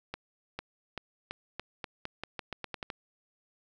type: accelerating click train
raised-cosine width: 0.3 ms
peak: -20 dBFS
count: 14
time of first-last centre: 0.14-2.902 s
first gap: 450 ms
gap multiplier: 0.86
effects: none